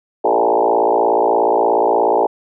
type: tone with frequency modulation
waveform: sine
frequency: 631 Hz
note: D#5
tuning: 24 cents sharp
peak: -11 dBFS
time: 0.24-2.27 s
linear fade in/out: 10 ms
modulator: 56.8 Hz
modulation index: 4.8
effects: none